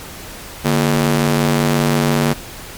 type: ring-modulated tone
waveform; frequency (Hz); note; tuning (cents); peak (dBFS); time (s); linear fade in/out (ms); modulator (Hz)
sawtooth; 190.7; G3; -47; -6; 0.64-2.34; 20; 42.8
effects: pink hiss -33 dBFS RMS until 2.77 s + MP3 96 kbps